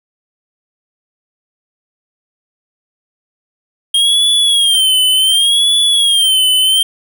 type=tone with vibrato; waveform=square; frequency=3219 Hz; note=G7; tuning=45 cents sharp; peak=-9 dBFS; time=3.94-6.83 s; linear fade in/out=5 ms; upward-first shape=sine; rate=0.68 Hz; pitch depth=110 cents each way; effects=none